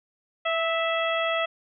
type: harmonic tone with a mistuned harmonic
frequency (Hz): 659.3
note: E5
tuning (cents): 0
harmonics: 1 / 2 / 3 / 4 / 5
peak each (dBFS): -26 / -29 / -31 / -32 / -33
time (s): 0.45-1.46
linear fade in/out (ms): 10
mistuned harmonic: 2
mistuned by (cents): -20
effects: none